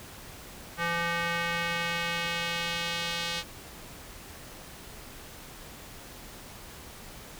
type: tone with band-pass filter sweep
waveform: square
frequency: 170.1 Hz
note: F3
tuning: 45 cents flat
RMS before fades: -31 dBFS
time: 0.77-3.44 s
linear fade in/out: 50 ms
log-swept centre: 1700 to 3700 Hz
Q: 1.4
effects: pink hiss -46 dBFS RMS until 7.39 s